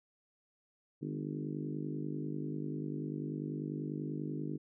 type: harmonic tone with a mistuned harmonic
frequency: 50.2 Hz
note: G1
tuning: 42 cents sharp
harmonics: 3 / 4 / 5 / 6 / 7 / 8 / 9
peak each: -40 / -47 / -43 / -41 / -47 / -48 / -54 dBFS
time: 1.01-4.58 s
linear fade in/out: 20 ms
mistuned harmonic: 4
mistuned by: +32 cents
effects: none